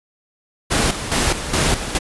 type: noise with tremolo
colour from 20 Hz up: pink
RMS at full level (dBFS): -17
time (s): 0.7-1.99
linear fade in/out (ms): 20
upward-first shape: square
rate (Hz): 2.4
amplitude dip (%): 65
effects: resampled to 24000 Hz